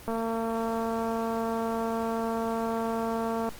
click train, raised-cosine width 1 ms, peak -18 dBFS, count 775, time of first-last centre 0.08-3.49 s, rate 227 Hz, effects pink hiss -47 dBFS RMS until 3.59 s + Opus 32 kbps

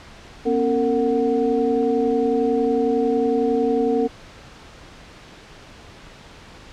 sine tone cluster, 241.2 / 272.2 / 456.6 / 738 Hz, B3 / C#4 / A#4 / F#5, -41 / -31 / -36 / -5 cents, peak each -24 / -23 / -19 / -28 dBFS, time 0.45-4.08 s, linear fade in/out 20 ms, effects pink hiss -43 dBFS RMS until 6.72 s + low-pass 5000 Hz 12 dB/octave

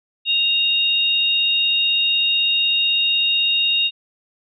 sine tone pair together, 2794 / 3730 Hz, F7 / A#7, 0 / 0 cents, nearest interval perfect fourth, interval 500 cents, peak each -18 dBFS, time 0.25-3.91 s, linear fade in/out 50 ms, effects none

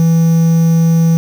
triangle tone with quantisation, 164.81 Hz, E3, in tune, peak -5 dBFS, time 0-1.17 s, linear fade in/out 0 ms, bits 5, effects none

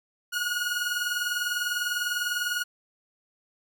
sawtooth tone pair together, 1436 / 1456 Hz, F6 / F#6, +48 / -28 cents, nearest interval unison, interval 24 cents, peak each -26 dBFS, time 0.32-2.64 s, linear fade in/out 20 ms, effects none

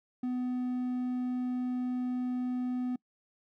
triangle tone, 250.2 Hz, B3, 23 cents sharp, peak -28 dBFS, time 0.23-2.96 s, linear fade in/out 5 ms, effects noise-tail reverb RT60 0.1 s tail -25 dB re dry

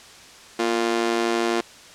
sawtooth tone with amplitude modulation, 349.2 Hz, F4, in tune, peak -12 dBFS, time 0.59-1.61 s, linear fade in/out 5 ms, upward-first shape sine, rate 112 Hz, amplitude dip 100%, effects white hiss -45 dBFS RMS until 1.94 s + low-pass 7000 Hz 12 dB/octave

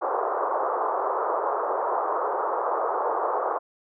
white band-pass noise, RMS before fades -26 dBFS, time 0.01-3.59 s, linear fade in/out 20 ms, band 390 to 1200 Hz, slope 48 dB/octave, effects none

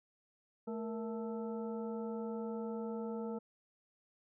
harmonic tone with a mistuned harmonic, 220 Hz, A3, in tune, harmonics 1 / 2 / 3 / 4 / 6, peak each -40 / -41 / -51 / -50 / -55 dBFS, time 0.67-3.39 s, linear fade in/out 10 ms, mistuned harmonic 2, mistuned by +98 cents, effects none

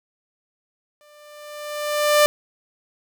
sawtooth tone with exponential growth, 594 Hz, D5, 20 cents sharp, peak -7 dBFS, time 1.01-2.26 s, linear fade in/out 0 ms, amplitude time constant 270 ms, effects none

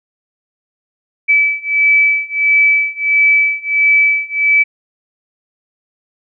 sine beating tone pair, 2302 / 2303.5 Hz, D7 / D7, -35 / -34 cents, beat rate 1.5 Hz, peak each -13 / -12 dBFS, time 1.28-4.64 s, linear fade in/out 20 ms, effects none

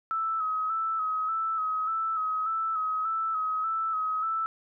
sine tone with vibrato, 1295 Hz, E6, 31 cents flat, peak -26 dBFS, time 0.11-4.46 s, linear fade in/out 0 ms, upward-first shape square, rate 1.7 Hz, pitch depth 33 cents each way, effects none

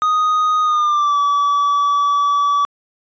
triangle tone with pitch glide, 1244.5 to 1147.8 Hz, D#6 to D6, 0 to -40 cents, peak -11 dBFS, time 0.02-2.65 s, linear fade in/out 0 ms, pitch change -140 cents, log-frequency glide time 0.62-1.19 s, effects resampled to 16000 Hz

